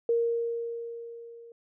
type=tone with level ramp; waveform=sine; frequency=466.2 Hz; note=A#4; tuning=in tune; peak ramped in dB=-21 to -46 dBFS; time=0.09-1.52 s; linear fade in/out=2 ms; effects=none